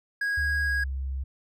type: tone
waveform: triangle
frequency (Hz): 1647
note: G#6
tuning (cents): -15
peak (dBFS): -23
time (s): 0.21-0.84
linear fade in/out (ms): 5
type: tone with pitch glide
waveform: sine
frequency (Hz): 72 to 66.79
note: D2 to C2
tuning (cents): -34 to +36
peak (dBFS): -28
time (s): 0.37-1.24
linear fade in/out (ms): 10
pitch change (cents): -130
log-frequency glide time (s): 0.65-0.71
effects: none